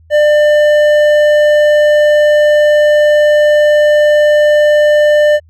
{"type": "tone with hard clipping", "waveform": "triangle", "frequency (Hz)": 597, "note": "D5", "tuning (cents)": 28, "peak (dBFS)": -7, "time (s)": [0.1, 5.4], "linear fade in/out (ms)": 50, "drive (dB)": 12, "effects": ["added 81 Hz sine -41 dBFS peak until 5.49 s"]}